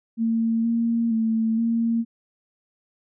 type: tone with pitch steps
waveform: sine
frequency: 227.2 / 231.4 / 223.7 / 230.2 Hz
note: A#3 / A#3 / A3 / A#3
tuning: -44 / -13 / +29 / -22 cents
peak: -19 dBFS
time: 0.17-2.05 s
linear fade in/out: 50 ms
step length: 470 ms
effects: none